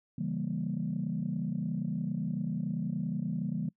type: chord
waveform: sine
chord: C# diminished seventh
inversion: none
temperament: equal with one note detuned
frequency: 138.59 / 165.48 / 196 / 233.1 Hz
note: C#3 / E3 / G3 / Bb3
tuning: 0 / +7 / 0 / 0 cents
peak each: -38 / -34 / -35 / -36 dBFS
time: 0.18-3.69 s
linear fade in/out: 5 ms
effects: noise-tail reverb RT60 0.1 s tail -24 dB re dry + tanh soft clip ceiling -22 dBFS